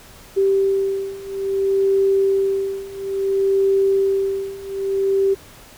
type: beating tone pair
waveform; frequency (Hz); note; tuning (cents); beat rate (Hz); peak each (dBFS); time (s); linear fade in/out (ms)
sine; 390 / 390.59; G4 / G4; -9 / -6; 0.59; -20 / -18; 0.36-5.35; 20
effects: pink hiss -44 dBFS RMS until 5.77 s